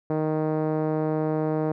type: tone with low-pass filter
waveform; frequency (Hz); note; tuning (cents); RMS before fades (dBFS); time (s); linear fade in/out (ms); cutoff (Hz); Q
5% pulse; 155.5; D#3; -1; -25; 0.1-1.72; 2; 490; 1.1
effects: none